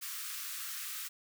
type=high-pass noise; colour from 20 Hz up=white; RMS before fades=-41 dBFS; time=0.01-1.09 s; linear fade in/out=20 ms; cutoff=1100 Hz; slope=96 dB/octave; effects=none